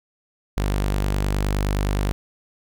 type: tone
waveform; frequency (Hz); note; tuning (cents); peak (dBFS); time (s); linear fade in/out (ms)
sawtooth; 49.63; G1; +22; -16; 0.57-2.12; 0
effects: none